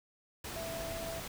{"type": "tone in noise", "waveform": "sine", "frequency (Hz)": 662, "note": "E5", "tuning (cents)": 7, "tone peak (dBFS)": -40, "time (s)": [0.56, 1.2], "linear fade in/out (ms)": 5, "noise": "pink", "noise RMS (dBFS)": -42, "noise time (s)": [0.44, 1.28], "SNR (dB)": -1, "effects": []}